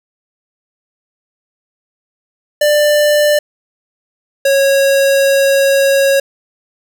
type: tone pair in turn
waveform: square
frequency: 593 / 549.4 Hz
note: D5 / C#5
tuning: +17 / -16 cents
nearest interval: minor second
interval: 133 cents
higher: first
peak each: -9 dBFS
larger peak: neither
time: 2.61-3.39 / 4.45-6.2 s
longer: second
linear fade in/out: 5 ms
effects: none